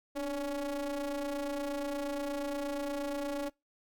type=ring-modulated tone; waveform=square; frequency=138.59 Hz; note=C#3; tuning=in tune; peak=-31 dBFS; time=0.15-3.5 s; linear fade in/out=20 ms; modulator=430 Hz; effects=noise-tail reverb RT60 0.2 s tail -24 dB re dry